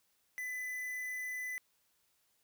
triangle tone with quantisation, 2003 Hz, B6, 24 cents sharp, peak -36 dBFS, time 0.38-1.58 s, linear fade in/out 0 ms, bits 8, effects white hiss -75 dBFS RMS until 2.43 s

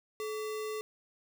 sine tone with sample-and-hold, 430.6 Hz, A4, 37 cents flat, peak -34 dBFS, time 0.2-0.81 s, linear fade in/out 0 ms, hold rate 1575 Hz, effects none

